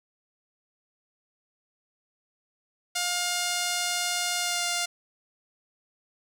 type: tone with pitch glide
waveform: 5% pulse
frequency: 709 to 701.7 Hz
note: F5 to F5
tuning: +26 to +8 cents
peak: -14 dBFS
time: 2.95-4.86 s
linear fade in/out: 10 ms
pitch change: -18 cents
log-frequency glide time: 4.4-4.64 s
effects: none